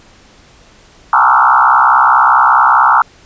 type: tone with frequency modulation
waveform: sine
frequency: 1120 Hz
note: C#6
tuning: 18 cents sharp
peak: -5 dBFS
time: 1.13-3.02 s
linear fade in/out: 2 ms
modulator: 64.7 Hz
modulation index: 4.6
effects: pink hiss -44 dBFS RMS until 3.25 s + resampled to 16000 Hz